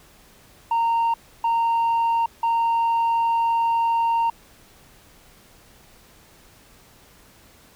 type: tone bursts at uneven times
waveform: sine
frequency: 923 Hz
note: A#5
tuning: 17 cents flat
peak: -15 dBFS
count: 3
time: 0.71-1.14 / 1.44-2.26 / 2.43-4.3 s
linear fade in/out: 5 ms
effects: tanh soft clip ceiling -17 dBFS + pink hiss -52 dBFS RMS until 7.75 s